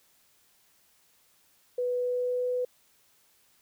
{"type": "tone with pitch glide", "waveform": "sine", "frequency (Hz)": [493.9, 497.9], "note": ["B4", "B4"], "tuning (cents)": [0, 14], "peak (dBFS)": -26, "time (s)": [1.78, 2.65], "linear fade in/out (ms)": 5, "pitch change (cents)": 14, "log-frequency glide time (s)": [1.98, 2.53], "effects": ["white hiss -65 dBFS RMS until 3.61 s"]}